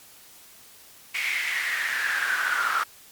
brown noise with high-pass filter sweep, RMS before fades -26 dBFS, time 1.14-2.84 s, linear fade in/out 10 ms, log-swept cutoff 2300 to 1300 Hz, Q 7.9, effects white hiss -50 dBFS RMS until 3.11 s + MP3 96 kbps

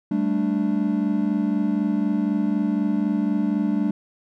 triangle chord, G suspended second, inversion none, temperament equal, 196 / 220 / 293.7 Hz, G3 / A3 / D4, 0 / 0 / 0 cents, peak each -22 dBFS, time 0.11-3.91 s, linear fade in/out 5 ms, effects none

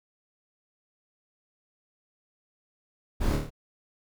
brown noise with echo, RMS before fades -24 dBFS, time 3.2-3.37 s, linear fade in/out 20 ms, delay 27 ms, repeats 5, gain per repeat -3 dB, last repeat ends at 3.505 s, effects none

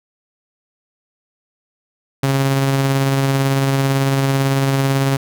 sawtooth tone with tremolo, 136.3 Hz, C#3, 29 cents flat, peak -9 dBFS, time 2.23-5.17 s, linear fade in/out 5 ms, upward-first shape sine, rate 18 Hz, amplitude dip 25%, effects none

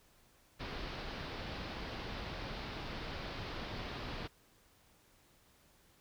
pink low-pass noise, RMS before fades -43 dBFS, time 0.59-4.28 s, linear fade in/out 20 ms, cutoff 4900 Hz, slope 48 dB/octave, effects pink hiss -67 dBFS RMS until 6 s

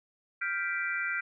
sine chord, G dominant seventh, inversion third, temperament equal, 1396.9 / 1568 / 1975.5 / 2349 Hz, F6 / G6 / B6 / D7, 0 / 0 / 0 / 0 cents, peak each -34 / -35 / -35 / -36 dBFS, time 0.41-1.21 s, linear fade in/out 10 ms, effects none

